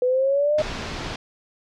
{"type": "exponential sweep", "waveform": "sine", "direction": "up", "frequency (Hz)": [493.9, 618], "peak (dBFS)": -17, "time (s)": [0.02, 0.62], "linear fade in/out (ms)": 2}
{"type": "low-pass noise", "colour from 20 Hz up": "pink", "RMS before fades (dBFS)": -31, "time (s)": [0.58, 1.16], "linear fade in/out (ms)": 5, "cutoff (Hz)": 5500, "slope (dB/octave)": 24}
{"effects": []}